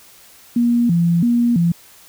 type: tone with vibrato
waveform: sine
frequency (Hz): 201.4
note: G3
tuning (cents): +47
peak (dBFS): -12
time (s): 0.56-1.72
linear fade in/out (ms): 5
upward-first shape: square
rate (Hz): 1.5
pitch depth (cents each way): 290
effects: white hiss -46 dBFS RMS until 2.08 s